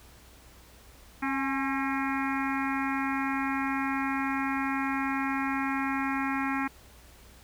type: harmonic tone with a mistuned harmonic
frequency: 270 Hz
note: C#4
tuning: 45 cents flat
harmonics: 1 / 3 / 4 / 5 / 6 / 7 / 8 / 9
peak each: -30 / -35 / -36 / -37 / -38 / -38 / -39 / -40 dBFS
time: 1.22-6.68 s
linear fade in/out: 10 ms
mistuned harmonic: 3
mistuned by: +40 cents
effects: added 60 Hz sine -55 dBFS peak until 7.43 s + pink hiss -55 dBFS RMS until 7.43 s